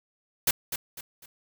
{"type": "noise with echo", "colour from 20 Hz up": "white", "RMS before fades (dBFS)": -22, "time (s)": [0.47, 0.51], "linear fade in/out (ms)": 5, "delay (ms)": 250, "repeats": 3, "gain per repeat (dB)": -9, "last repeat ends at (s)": 1.26, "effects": []}